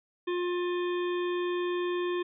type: harmonic tone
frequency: 354.3 Hz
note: F4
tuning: 25 cents sharp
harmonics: 1 / 3 / 5 / 7 / 9 / 10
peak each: -28 / -38 / -42 / -45 / -47 / -48 dBFS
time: 0.27-2.23 s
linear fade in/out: 10 ms
effects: none